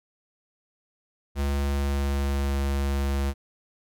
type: tone with pitch glide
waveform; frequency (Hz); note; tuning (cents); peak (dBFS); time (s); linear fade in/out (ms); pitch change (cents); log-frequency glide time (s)
square; 70.3 to 69.29; C#2 to C#2; +25 to 0; -24; 1.35-3.34; 50; -25; 1.58-2.6
effects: none